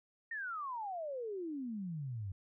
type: exponential sweep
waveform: sine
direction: down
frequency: 1864.7 to 91.6 Hz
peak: -38 dBFS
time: 0.31-2.32 s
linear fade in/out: 5 ms
effects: none